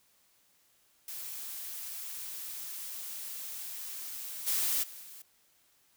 blue noise with level steps, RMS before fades -41 / -30 / -47 / -49 dBFS, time 1.08-5.22 s, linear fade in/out 2 ms, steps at 4.46 / 4.82 / 5.01 s, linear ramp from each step 20 ms, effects white hiss -68 dBFS RMS until 5.96 s

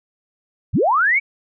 sine linear sweep, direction up, 51.91 to 2322 Hz, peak -13 dBFS, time 0.73-1.2 s, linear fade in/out 20 ms, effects none

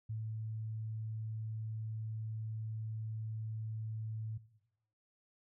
sine tone, 110 Hz, A2, in tune, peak -37 dBFS, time 0.09-4.38 s, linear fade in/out 10 ms, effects noise-tail reverb RT60 0.9 s tail -18 dB re dry

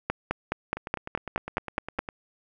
two click trains, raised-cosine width 0.5 ms, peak -19 / -10 dBFS, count 14 / 10, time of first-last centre 0.77-2.088 / 0.1-1.991 s, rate 9.86 / 4.76 Hz, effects none

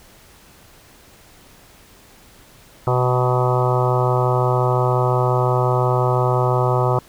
harmonic tone with a mistuned harmonic, 125.7 Hz, B2, 31 cents sharp, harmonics 1 / 3 / 4 / 5 / 6 / 7 / 8 / 9 / 10, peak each -18 / -23 / -24 / -25 / -26 / -26 / -27 / -28 / -28 dBFS, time 2.87-6.99 s, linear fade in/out 2 ms, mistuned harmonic 8, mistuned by -20 cents, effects pink hiss -48 dBFS RMS until 7.08 s

